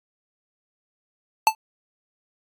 square tone with exponential decay, 880 Hz, A5, in tune, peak -9 dBFS, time 1.47-1.55 s, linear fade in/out 1 ms, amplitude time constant 16 ms, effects AAC 64 kbps

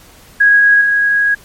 sine tone with level steps, 1652 Hz, G#6, 10 cents flat, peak -5 / -9 dBFS, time 0.4-1.35 s, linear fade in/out 10 ms, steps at 0.81 s, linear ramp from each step 2 ms, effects pink hiss -42 dBFS RMS until 1.44 s + MP3 64 kbps

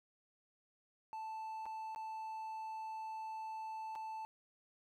triangle tone with dropouts, 880 Hz, A5, in tune, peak -40 dBFS, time 1.13-4.25 s, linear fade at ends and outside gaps 0 ms, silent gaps 1.656-1.663 / 1.948-1.96 / 3.953-3.958 s, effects none

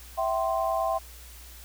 sine chord, C major, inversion first, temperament equal with one note detuned, 659.3 / 768.7 / 1046.5 Hz, E5 / G5 / C6, 0 / -34 / 0 cents, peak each -27 / -29 / -30 dBFS, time 0.17-0.99 s, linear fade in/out 20 ms, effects added 60 Hz sine -46 dBFS peak until 1.64 s + white hiss -49 dBFS RMS until 1.64 s

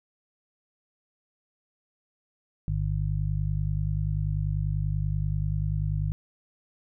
harmonic tone, 50.3 Hz, G1, 45 cents sharp, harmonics 1 / 2 / 3, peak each -29 / -29 / -29 dBFS, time 2.68-6.12 s, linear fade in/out 0 ms, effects none

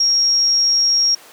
sine tone, 5588 Hz, F8, in tune, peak -12 dBFS, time 0-1.15 s, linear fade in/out 5 ms, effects pink hiss -42 dBFS RMS until 1.32 s + high-pass 400 Hz 12 dB/octave

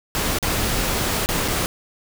pink noise with dropouts, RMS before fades -22 dBFS, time 0.15-1.66 s, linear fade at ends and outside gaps 0 ms, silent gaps 0.386-0.427 / 1.26-1.289 / 1.479-1.483 s, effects none

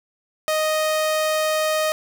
sawtooth tone, 622.3 Hz, D#5, in tune, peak -15 dBFS, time 0.48-1.92 s, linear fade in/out 0 ms, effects none

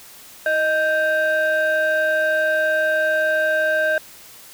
sine tone pair together, 622.3 / 1568.1 Hz, D#5 / G6, 0 / 0 cents, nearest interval octave + major third, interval 1600 cents, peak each -17 dBFS, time 0.46-3.98 s, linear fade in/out 2 ms, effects tanh soft clip ceiling -13 dBFS + white hiss -43 dBFS RMS until 4.53 s

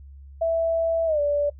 sine tone with pitch glide, 659.3 to 580.6 Hz, E5 to D5, 0 to -20 cents, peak -19 dBFS, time 0.41-1.5 s, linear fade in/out 10 ms, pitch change -220 cents, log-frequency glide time 1.06-1.2 s, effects noise-tail reverb RT60 0.1 s tail -21 dB re dry + added 69 Hz sine -41 dBFS peak until 1.59 s

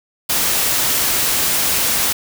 white noise, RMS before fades -17 dBFS, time 0.29-2.13 s, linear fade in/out 10 ms, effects none

